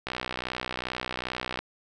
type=click train; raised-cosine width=0.3 ms; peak=-14 dBFS; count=96; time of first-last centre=0.07-1.59 s; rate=62.5 Hz; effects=none